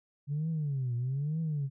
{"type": "tone with vibrato", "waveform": "sine", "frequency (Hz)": 139.5, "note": "C#3", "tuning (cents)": 11, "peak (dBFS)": -28, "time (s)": [0.27, 1.7], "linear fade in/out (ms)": 50, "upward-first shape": "triangle", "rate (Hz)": 1.1, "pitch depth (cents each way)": 290, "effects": ["tanh soft clip ceiling -26 dBFS"]}